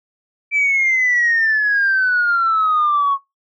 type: exponential sweep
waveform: sine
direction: down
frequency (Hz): 2336 to 1098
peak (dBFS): -12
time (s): 0.51-3.18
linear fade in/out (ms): 50
effects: noise-tail reverb RT60 0.2 s tail -20 dB re dry + tanh soft clip ceiling -9 dBFS